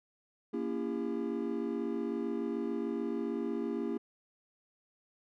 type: chord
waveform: triangle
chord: A# diminished seventh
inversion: none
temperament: just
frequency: 233.1 / 279.7 / 335.6 / 402.8 Hz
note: A#3 / C#4 / E4 / G4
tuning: 0 / +16 / +31 / +47 cents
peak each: -35 / -37 / -36 / -36 dBFS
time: 0.53-3.98 s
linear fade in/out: 10 ms
effects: none